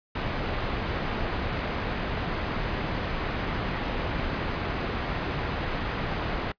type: low-pass noise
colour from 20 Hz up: pink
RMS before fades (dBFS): -30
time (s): 0.15-6.52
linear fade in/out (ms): 5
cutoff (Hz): 2600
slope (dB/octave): 12
effects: noise-tail reverb RT60 0.1 s tail -23 dB re dry + resampled to 11025 Hz